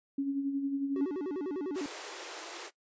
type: tone with tremolo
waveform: sine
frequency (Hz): 277.2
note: C#4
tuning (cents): 0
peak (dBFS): -27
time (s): 0.18-1.06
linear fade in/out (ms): 5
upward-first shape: sine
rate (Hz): 11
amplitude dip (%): 50
type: tone with vibrato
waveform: triangle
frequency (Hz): 329.6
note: E4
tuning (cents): 0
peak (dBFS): -30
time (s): 0.96-1.86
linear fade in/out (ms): 2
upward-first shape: square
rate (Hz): 10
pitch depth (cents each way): 230
type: high-pass noise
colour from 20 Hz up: pink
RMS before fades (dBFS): -43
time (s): 1.74-2.71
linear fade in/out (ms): 50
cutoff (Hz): 320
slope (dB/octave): 96
effects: noise-tail reverb RT60 0.1 s tail -18 dB re dry + resampled to 16000 Hz